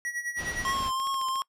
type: tone with tremolo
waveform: square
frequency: 1924 Hz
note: B6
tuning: 46 cents flat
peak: -29 dBFS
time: 0.05-0.74 s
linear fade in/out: 0 ms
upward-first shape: sine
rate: 9.7 Hz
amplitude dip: 75%
type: low-pass noise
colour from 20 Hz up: pink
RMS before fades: -38 dBFS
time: 0.36-0.92 s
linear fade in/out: 50 ms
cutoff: 6200 Hz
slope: 24 dB/octave
type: tone with vibrato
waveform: square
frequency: 1068 Hz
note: C6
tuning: 35 cents sharp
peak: -28 dBFS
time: 0.65-1.42 s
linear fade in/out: 0 ms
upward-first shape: triangle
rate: 2.8 Hz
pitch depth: 38 cents each way
type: click train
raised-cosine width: 0.2 ms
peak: -26 dBFS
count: 6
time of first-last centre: 1-1.357 s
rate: 14 Hz
effects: noise-tail reverb RT60 0.1 s tail -23 dB re dry + low-pass 11000 Hz 12 dB/octave